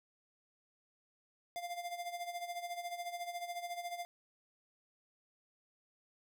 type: tone with tremolo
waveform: square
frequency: 698.5 Hz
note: F5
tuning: in tune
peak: -38 dBFS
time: 1.56-4.05 s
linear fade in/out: 0 ms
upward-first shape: sine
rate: 14 Hz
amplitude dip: 70%
effects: none